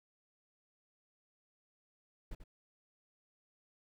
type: noise with echo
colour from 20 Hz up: brown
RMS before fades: -42 dBFS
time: 2.31-2.35 s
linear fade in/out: 5 ms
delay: 89 ms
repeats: 1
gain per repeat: -9 dB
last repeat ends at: 2.439 s
effects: none